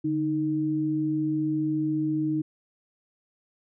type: tone pair together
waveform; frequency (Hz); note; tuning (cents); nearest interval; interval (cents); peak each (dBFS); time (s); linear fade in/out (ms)
sine; 146.6 / 310.6; D3 / D#4; -3 / -3; octave + minor second; 1300; -31 / -24; 0.04-2.42; 10
effects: none